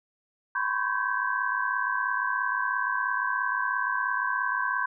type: tone cluster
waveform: sine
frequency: 997 / 1034 / 1103 / 1554 / 1660 Hz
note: B5 / C6 / C#6 / G6 / G#6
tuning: +16 / -21 / -9 / -16 / -1 cents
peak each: -32 / -33 / -33 / -28 / -36 dBFS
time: 0.55-4.86 s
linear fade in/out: 5 ms
effects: none